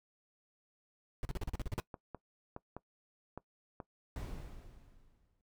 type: noise bursts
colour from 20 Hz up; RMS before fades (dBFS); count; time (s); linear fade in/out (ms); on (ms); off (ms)
brown; -36; 10; 1.23-1.8; 0; 21; 40
type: clicks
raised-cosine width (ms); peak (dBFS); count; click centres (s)
1; -29; 6; 1.942 / 2.147 / 2.564 / 2.766 / 3.376 / 3.802
type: noise with exponential decay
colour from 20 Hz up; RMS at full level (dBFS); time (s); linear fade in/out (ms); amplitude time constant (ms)
brown; -37; 4.16-5.41; 1; 270
effects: noise-tail reverb RT60 0.1 s tail -20 dB re dry